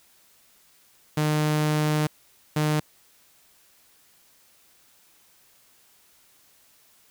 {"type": "tone bursts at uneven times", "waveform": "sawtooth", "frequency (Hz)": 152.1, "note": "D#3", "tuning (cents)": -39, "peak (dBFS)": -17, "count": 2, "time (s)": [[1.17, 2.07], [2.56, 2.8]], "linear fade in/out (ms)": 5, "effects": ["white hiss -59 dBFS RMS until 7.1 s"]}